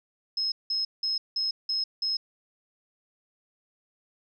sine tone bursts, 5160 Hz, E8, 38 cents flat, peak -25 dBFS, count 6, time 0.37-2.17 s, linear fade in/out 5 ms, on 150 ms, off 180 ms, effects none

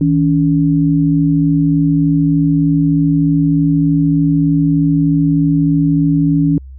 sine tone pair together, 160.1 / 283.4 Hz, D#3 / C#4, +50 / +38 cents, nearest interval minor seventh, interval 988 cents, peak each -12 dBFS, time 0.01-6.58 s, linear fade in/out 2 ms, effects added 66 Hz sine -30 dBFS peak until 6.78 s

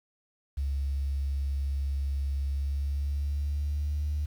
sine tone with pitch glide, 69.3 to 74.27 Hz, C#2 to D2, 0 to +20 cents, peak -26 dBFS, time 0.57-4.26 s, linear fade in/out 10 ms, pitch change +120 cents, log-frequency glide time 2.5-4.09 s, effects tanh soft clip ceiling -22 dBFS + 9-bit

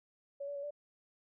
sine tone with pitch steps, 562 / 573 / 563 / 584 Hz, C#5 / D5 / C#5 / D5, +24 / -43 / +27 / -10 cents, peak -38 dBFS, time 0.4-0.708 s, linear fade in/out 10 ms, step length 77 ms, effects none

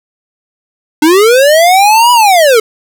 square linear two-way sweep, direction up then down, 293.7 to 987.8 to 423.2 Hz, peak -4 dBFS, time 1.02-2.6 s, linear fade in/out 5 ms, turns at 2.12 s, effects none

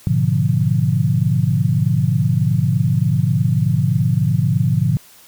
sine chord, G# diminished seventh, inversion none, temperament equal with one note detuned, 105.21 / 123.47 / 146.83 / 174.61 Hz, G#2 / B2 / D3 / F3, +23 / 0 / 0 / 0 cents, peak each -20 / -18 / -18 / -20 dBFS, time 0.07-4.97 s, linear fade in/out 0 ms, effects white hiss -46 dBFS RMS until 5.27 s

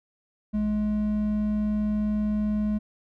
triangle tone pair together, 56.03 / 211.2 Hz, A1 / G#3, +32 / +29 cents, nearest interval octave + major seventh, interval 2297 cents, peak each -32 / -21 dBFS, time 0.53-2.79 s, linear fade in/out 20 ms, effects none

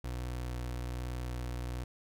30% pulse tone with vibrato, 61.3 Hz, B1, 12 cents flat, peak -33 dBFS, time 0.04-1.84 s, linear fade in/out 5 ms, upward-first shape sine, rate 1.2 Hz, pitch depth 8 cents each way, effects none

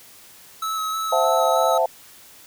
square tone with vibrato, 1293 Hz, E6, 34 cents flat, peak -24 dBFS, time 0.62-1.78 s, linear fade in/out 5 ms, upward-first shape square, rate 3.2 Hz, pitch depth 14 cents each way
sine chord, F# half-diminished seventh, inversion second, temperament equal with one note detuned, 523.3 / 665.4 / 740 / 880 Hz, C5 / E5 / F#5 / A5, 0 / +16 / 0 / 0 cents, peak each -22 / -20 / -24 / -23 dBFS, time 1.12-1.86 s, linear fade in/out 5 ms
effects white hiss -47 dBFS RMS until 2.46 s

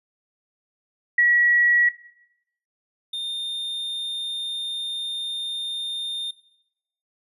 sine / triangle tone pair in turn, 1924 / 3632 Hz, B6 / A#7, -46 / -46 cents, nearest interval major seventh, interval 1100 cents, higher second, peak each -14 / -25 dBFS, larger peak first, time 1.18-1.89 / 3.13-6.31 s, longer second, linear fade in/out 5 ms, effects noise-tail reverb RT60 0.8 s tail -17 dB re dry + resampled to 32000 Hz

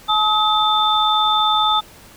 sine tone cluster, 856 / 1271 / 3558 Hz, A5 / D#6 / A7, -48 / +36 / +19 cents, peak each -18 dBFS, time 0.08-1.81 s, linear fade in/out 20 ms, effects pink hiss -44 dBFS RMS until 2.16 s

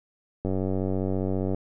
click train, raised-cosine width 2 ms, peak -15 dBFS, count 105, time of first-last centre 0.45-1.546 s, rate 94.9 Hz, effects none

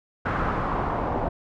pink noise with low-pass filter sweep, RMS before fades -26 dBFS, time 0.25-1.29 s, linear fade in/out 10 ms, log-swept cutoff 1400 to 850 Hz, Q 2.2, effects none

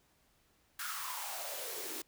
white noise with high-pass filter sweep, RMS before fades -41 dBFS, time 0.79-2.02 s, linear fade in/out 5 ms, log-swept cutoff 1500 to 310 Hz, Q 5.6, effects pink hiss -71 dBFS RMS until 2.07 s

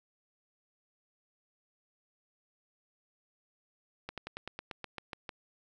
slowing click train, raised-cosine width 0.3 ms, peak -23 dBFS, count 11, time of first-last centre 4.09-5.292 s, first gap 87 ms, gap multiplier 1.07, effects none

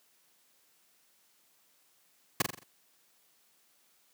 pink noise with echo, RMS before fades -23 dBFS, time 2.4-2.42 s, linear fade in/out 5 ms, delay 43 ms, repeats 5, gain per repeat -6 dB, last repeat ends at 2.635 s, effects white hiss -68 dBFS RMS until 4.13 s + high-pass 150 Hz 12 dB/octave

